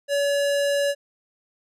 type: tone with low-pass filter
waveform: square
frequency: 568 Hz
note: C#5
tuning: 42 cents sharp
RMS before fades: -22 dBFS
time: 0.08-0.95 s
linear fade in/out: 50 ms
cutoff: 11000 Hz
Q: 0.75
effects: none